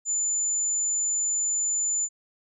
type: tone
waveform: sine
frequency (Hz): 7040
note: A8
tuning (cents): 0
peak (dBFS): -23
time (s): 0.05-2.09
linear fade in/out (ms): 50
effects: none